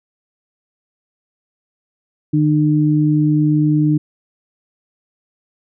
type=tone pair together; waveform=sine; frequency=151.5 / 302.4 Hz; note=D#3 / D#4; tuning=-46 / -49 cents; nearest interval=octave; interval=1197 cents; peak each=-14 dBFS; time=2.33-3.98 s; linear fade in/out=10 ms; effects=none